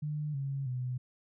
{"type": "tone with pitch steps", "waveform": "sine", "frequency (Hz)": [150, 137.55, 126.13], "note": ["D3", "C#3", "B2"], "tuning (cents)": [37, -13, 37], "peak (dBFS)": -32, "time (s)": [0.02, 0.98], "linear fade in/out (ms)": 10, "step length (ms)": 320, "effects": []}